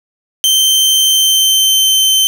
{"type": "tone with pitch glide", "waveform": "sawtooth", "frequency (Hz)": [3114, 3094], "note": ["G7", "G7"], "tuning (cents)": [-12, -23], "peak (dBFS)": -5, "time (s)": [0.44, 2.27], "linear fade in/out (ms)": 0, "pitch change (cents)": -11, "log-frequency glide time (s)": [1.04, 2.07], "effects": []}